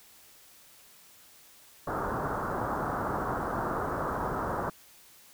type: low-pass noise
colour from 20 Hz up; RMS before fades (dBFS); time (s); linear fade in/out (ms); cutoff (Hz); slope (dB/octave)
white; -32; 1.87-4.7; 5; 1400; 48
effects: white hiss -56 dBFS RMS until 5.33 s